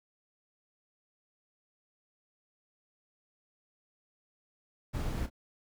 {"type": "noise with echo", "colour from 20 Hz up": "brown", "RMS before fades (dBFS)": -34, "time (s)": [4.93, 5.27], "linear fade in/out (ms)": 20, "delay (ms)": 31, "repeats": 1, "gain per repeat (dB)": -12, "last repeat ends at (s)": 5.301, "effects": []}